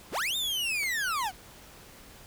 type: linear two-way sweep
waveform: 40% pulse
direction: up then down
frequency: 32.7 to 3699 to 691 Hz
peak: -27 dBFS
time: 0.11-1.32 s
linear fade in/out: 50 ms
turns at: 0.36 s
type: clicks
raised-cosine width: 0.3 ms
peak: -29 dBFS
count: 2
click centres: 0.831 / 0.838 s
effects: pink hiss -51 dBFS RMS until 2.26 s